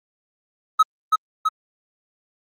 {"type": "tone with echo", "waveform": "triangle", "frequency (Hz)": 1280, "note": "D#6", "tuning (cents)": 49, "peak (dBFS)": -8, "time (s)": [0.79, 0.83], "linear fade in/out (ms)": 10, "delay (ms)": 330, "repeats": 2, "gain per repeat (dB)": -3, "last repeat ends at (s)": 1.49, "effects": ["Opus 32 kbps"]}